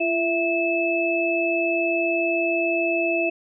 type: tone cluster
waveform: sine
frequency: 340.1 / 661 / 2613 Hz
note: F4 / E5 / E7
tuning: -46 / +5 / -16 cents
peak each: -24 dBFS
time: 0-3.3 s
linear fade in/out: 10 ms
effects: none